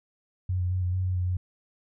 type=tone with pitch steps; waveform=sine; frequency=91.8 / 89.7 / 92.2 / 89.7 / 92.8 / 91.9 / 90.2 / 90.8 Hz; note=F#2 / F2 / F#2 / F2 / F#2 / F#2 / F#2 / F#2; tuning=-13 / +47 / -6 / +47 / +6 / -11 / -44 / -32 cents; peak=-24 dBFS; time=0.49-1.37 s; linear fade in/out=5 ms; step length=110 ms; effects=none